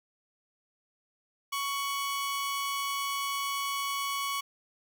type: tone pair together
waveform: sawtooth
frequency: 1116 / 2979 Hz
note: C#6 / F#7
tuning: +11 / +11 cents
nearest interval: octave + perfect fourth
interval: 1700 cents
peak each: -27 / -36 dBFS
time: 1.52-4.41 s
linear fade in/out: 10 ms
effects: none